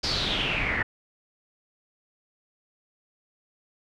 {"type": "noise with low-pass filter sweep", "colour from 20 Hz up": "pink", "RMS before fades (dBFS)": -27, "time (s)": [0.03, 0.83], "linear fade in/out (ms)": 10, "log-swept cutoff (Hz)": [5000, 1800], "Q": 6.8, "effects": []}